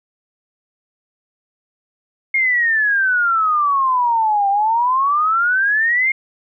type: exponential two-way sweep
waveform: sine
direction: down then up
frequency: 2155 to 784 to 2155 Hz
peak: -13 dBFS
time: 2.34-6.12 s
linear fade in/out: 5 ms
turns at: 4.49 s
effects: none